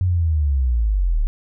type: linear sweep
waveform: sine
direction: down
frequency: 93.7 to 34.32 Hz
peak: -15 dBFS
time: 0.01-1.27 s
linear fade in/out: 0 ms
effects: none